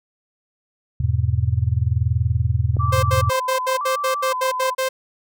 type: chord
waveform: sine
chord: E major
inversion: none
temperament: just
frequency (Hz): 82.41 / 103.01 / 123.61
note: E2 / G#2 / B2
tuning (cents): 0 / -14 / +2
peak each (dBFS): -21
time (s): 1-3.3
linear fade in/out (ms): 5
type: click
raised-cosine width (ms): 2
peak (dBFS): -17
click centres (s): 2.768
type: tone with vibrato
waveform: sine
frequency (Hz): 1086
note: C#6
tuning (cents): -36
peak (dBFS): -22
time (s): 2.79-4.75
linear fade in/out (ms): 20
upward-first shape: square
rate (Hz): 0.98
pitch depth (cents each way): 120
type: tone bursts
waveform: sawtooth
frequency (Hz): 523.3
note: C5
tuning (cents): 0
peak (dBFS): -15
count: 11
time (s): 2.92-4.89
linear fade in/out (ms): 10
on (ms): 110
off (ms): 76
effects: none